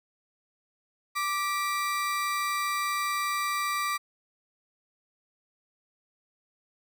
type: tone pair together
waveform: 35% pulse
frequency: 1174.7 / 1942.8 Hz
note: D6 / B6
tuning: 0 / -29 cents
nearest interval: major sixth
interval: 871 cents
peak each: -26 / -33 dBFS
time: 1.15-3.98 s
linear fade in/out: 20 ms
effects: none